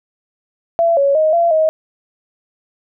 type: tone with pitch steps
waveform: sine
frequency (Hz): 673 / 558 / 625 / 681 / 631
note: E5 / C#5 / D#5 / F5 / D#5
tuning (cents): +36 / +11 / +8 / -44 / +24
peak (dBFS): -10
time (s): 0.79-1.69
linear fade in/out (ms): 0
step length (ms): 180
effects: none